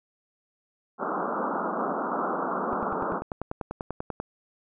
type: band-pass noise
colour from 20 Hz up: white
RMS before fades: -29 dBFS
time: 0.98-3.22 s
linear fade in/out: 50 ms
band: 170 to 1400 Hz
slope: 96 dB/octave
type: click train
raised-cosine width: 1 ms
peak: -17 dBFS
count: 16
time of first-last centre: 2.73-4.201 s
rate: 10.2 Hz
effects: none